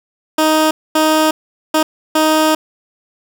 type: tone bursts at uneven times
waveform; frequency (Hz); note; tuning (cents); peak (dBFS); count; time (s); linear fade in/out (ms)
15% pulse; 312.2; D#4; +6; -4; 4; 0.38-0.71 / 0.95-1.31 / 1.74-1.83 / 2.15-2.55; 5
effects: none